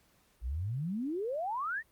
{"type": "exponential sweep", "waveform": "sine", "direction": "up", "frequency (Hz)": [54, 1918], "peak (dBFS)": -32, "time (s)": [0.41, 1.83], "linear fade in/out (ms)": 50, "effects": ["pink hiss -68 dBFS RMS until 1.91 s", "Opus 48 kbps"]}